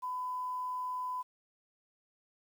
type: tone with quantisation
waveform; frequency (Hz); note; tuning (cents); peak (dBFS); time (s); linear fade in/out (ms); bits
sine; 1004; B5; +28; -34; 0.02-1.23; 20; 10
effects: none